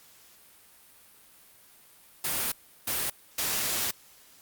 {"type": "noise bursts at uneven times", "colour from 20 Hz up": "white", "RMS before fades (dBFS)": -29, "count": 3, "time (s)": [[2.24, 2.52], [2.87, 3.1], [3.38, 3.91]], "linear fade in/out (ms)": 5, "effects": ["white hiss -56 dBFS RMS until 4.41 s", "Opus 48 kbps"]}